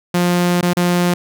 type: tone with dropouts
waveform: sawtooth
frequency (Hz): 176.4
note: F3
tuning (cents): +18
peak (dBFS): -9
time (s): 0.14-1.14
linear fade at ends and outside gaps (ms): 5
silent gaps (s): 0.612-0.627 / 0.734-0.768
effects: none